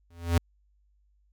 square tone with exponential growth, 85 Hz, F2, 46 cents flat, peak -18 dBFS, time 0.1-0.38 s, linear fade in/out 5 ms, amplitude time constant 60 ms, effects added 50 Hz sine -63 dBFS peak until 1.32 s

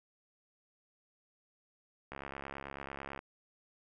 click train, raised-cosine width 0.5 ms, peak -27 dBFS, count 75, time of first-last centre 2.12-3.191 s, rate 69.1 Hz, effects none

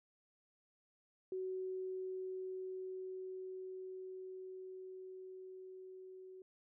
sine tone with level ramp, 374.1 Hz, F#4, 19 cents sharp, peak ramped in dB -38 to -51 dBFS, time 1.32-6.42 s, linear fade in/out 2 ms, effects none

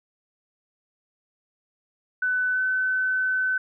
sine tone with pitch glide, 1500 to 1516.6 Hz, F#6 to F#6, +23 to +42 cents, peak -21 dBFS, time 2.22-3.58 s, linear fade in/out 5 ms, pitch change +19 cents, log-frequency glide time 2.51-2.6 s, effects none

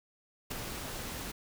pink noise with ADSR envelope, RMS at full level -34 dBFS, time 0.5-1.32 s, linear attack 17 ms, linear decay 4 ms, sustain -6 dB, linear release 12 ms, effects none

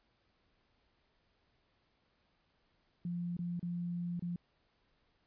sine tone with dropouts, 174 Hz, F3, 6 cents flat, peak -35 dBFS, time 3.05-4.36 s, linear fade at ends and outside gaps 2 ms, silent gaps 3.368-3.39 / 3.595-3.628 / 4.195-4.223 s, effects pink hiss -75 dBFS RMS until 5.26 s + resampled to 11025 Hz

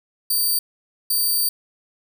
5% pulse tone bursts at uneven times, 4633 Hz, D8, 24 cents flat, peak -11 dBFS, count 2, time 0.3-0.59 / 1.1-1.49 s, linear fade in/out 5 ms, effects none

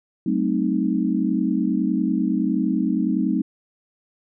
sine chord, F# diminished seventh, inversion none, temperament equal with one note detuned, 189.76 / 220 / 261.6 / 311.1 Hz, F#3 / A3 / C4 / Eb4, +44 / 0 / 0 / 0 cents, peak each -24 dBFS, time 0.26-3.42 s, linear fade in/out 5 ms, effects none

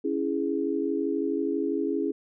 sine chord, C# minor, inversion none, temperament equal, 277.2 / 329.6 / 415.3 Hz, C#4 / E4 / G#4, 0 / 0 / 0 cents, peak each -29 dBFS, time 0.04-2.12 s, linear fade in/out 10 ms, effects none

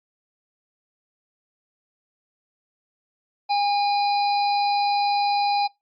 harmonic tone, 814 Hz, G#5, 35 cents flat, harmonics 1 / 3 / 5 / 6, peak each -19 / -32 / -31 / -34 dBFS, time 3.49-5.68 s, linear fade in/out 20 ms, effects noise-tail reverb RT60 0.2 s tail -23 dB re dry + Opus 48 kbps

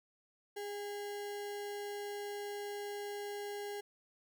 sine tone with sample-and-hold, 410 Hz, G#4, 22 cents flat, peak -39 dBFS, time 0.56-3.81 s, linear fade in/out 10 ms, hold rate 1225 Hz, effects none

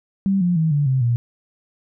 sine tone with pitch steps, 194.8 / 176.58 / 160.07 / 145.09 / 131.52 / 119.22 Hz, G3 / F3 / D#3 / D3 / C3 / A#2, -11 / +19 / +49 / -21 / +9 / +39 cents, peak -15 dBFS, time 0.26-1.16 s, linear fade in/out 0 ms, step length 150 ms, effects none

